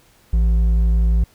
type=tone with hard clipping; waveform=sine; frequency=55.9 Hz; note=A1; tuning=28 cents sharp; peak=-14 dBFS; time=0.33-1.24 s; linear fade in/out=5 ms; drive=5 dB; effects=pink hiss -54 dBFS RMS until 1.34 s